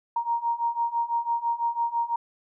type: beating tone pair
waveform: sine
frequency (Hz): 932.3 / 938.3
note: A#5 / A#5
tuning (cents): 0 / +11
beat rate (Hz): 6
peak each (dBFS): -28 / -26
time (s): 0.16-2.16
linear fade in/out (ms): 5
effects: none

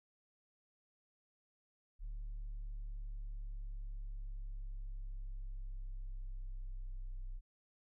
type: linear sweep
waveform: sine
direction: down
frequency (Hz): 36.52 to 31.55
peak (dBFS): -38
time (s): 1.99-7.41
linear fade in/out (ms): 50
effects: tanh soft clip ceiling -40 dBFS

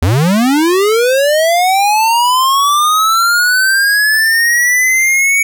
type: linear sweep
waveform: square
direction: up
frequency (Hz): 75.9 to 2256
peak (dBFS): -9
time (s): 0.02-5.43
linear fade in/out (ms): 5
effects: none

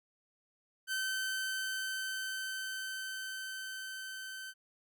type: tone with level ramp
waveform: sawtooth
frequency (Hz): 1538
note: G6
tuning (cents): -33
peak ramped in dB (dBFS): -29 to -39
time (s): 0.87-4.54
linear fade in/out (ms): 50
effects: none

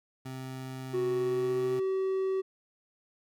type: tone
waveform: 25% pulse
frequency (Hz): 130.81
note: C3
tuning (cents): 0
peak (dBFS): -34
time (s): 0.25-1.8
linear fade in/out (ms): 10
type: tone with pitch glide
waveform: triangle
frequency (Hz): 370 to 381.5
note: F#4 to G4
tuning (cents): 0 to -47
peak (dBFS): -25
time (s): 0.93-2.42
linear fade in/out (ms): 20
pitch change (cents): +53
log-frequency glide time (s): 1.04-1.77
effects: none

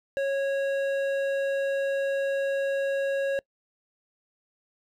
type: tone with hard clipping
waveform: sine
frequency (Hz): 550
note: C#5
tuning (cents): -14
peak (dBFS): -26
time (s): 0.17-3.39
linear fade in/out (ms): 0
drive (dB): 10
effects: noise-tail reverb RT60 0.1 s tail -25 dB re dry

